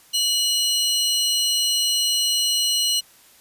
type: tone pair together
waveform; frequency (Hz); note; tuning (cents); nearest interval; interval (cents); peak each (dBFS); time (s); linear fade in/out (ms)
30% pulse; 2936 / 4152; F#7 / C8; -14 / -14; tritone; 600; -18 / -19; 0.13-3.01; 20
effects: white hiss -52 dBFS RMS until 3.4 s + resampled to 32000 Hz